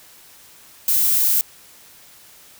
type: noise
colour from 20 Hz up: violet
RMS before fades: -17 dBFS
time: 0.88-1.41 s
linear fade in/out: 0 ms
effects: white hiss -47 dBFS RMS until 2.59 s